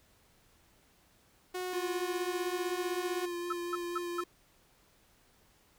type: tone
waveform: sawtooth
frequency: 364.9 Hz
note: F#4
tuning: 24 cents flat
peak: -31 dBFS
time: 1.54-3.26 s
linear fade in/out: 10 ms
type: tone with vibrato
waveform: square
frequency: 349.2 Hz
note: F4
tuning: in tune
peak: -36 dBFS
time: 1.73-4.24 s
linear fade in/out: 5 ms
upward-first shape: sine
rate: 4.1 Hz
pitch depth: 13 cents each way
type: tone bursts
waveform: sine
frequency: 1312 Hz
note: E6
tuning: 9 cents flat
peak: -30 dBFS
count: 4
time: 3.5-4.208 s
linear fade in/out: 5 ms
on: 27 ms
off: 200 ms
effects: pink hiss -66 dBFS RMS until 5.78 s